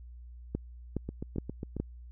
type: two click trains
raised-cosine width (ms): 3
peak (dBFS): -18 / -23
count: 4 / 6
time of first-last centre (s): 0.55-1.8 / 1.09-1.767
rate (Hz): 2.4 / 7.39
effects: added 60 Hz sine -45 dBFS peak until 2.11 s